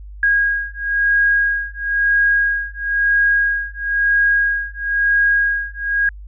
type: beating tone pair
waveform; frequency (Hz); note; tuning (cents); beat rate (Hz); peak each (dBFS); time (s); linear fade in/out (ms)
sine; 1637 / 1638; G#6 / G#6; -25 / -24; 1; -17; 0.23-6.09; 2
effects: added 50 Hz sine -32 dBFS peak until 6.27 s